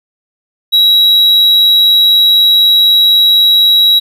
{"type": "tone", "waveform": "triangle", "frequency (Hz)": 3872, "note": "B7", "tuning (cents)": -35, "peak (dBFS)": -3, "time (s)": [0.72, 4], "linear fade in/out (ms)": 20, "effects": []}